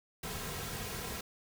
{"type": "noise with comb filter", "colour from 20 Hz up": "pink", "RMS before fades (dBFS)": -40, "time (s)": [0.23, 1.21], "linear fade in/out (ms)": 5, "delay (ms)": 3.4, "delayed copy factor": -0.55, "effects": []}